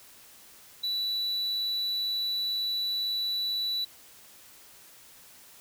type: tone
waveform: triangle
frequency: 3951 Hz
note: B7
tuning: in tune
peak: -26 dBFS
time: 0.83-3.85 s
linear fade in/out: 10 ms
effects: white hiss -53 dBFS RMS until 5.6 s